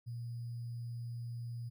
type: tone with sample-and-hold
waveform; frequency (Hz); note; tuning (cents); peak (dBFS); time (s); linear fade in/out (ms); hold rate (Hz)
sine; 118.5; A#2; +29; -39; 0.06-1.7; 20; 4900
effects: none